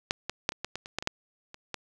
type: clicks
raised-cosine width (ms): 0.2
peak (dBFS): -8 / -14 / -7 / -21 / -15 / -17 / -24 / -12 / -19 / -8 / -26 / -16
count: 12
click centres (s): 0.109 / 0.296 / 0.491 / 0.521 / 0.646 / 0.756 / 0.859 / 0.986 / 1.025 / 1.074 / 1.544 / 1.743
effects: none